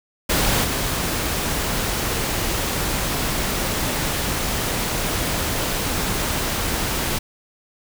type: noise with level steps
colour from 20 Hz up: pink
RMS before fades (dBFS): -19 / -23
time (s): 0.29-7.19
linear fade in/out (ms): 10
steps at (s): 0.63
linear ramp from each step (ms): 20
effects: none